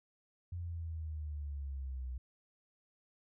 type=exponential sweep; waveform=sine; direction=down; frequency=88.3 to 62 Hz; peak=-38 dBFS; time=0.52-2.18 s; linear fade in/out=5 ms; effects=none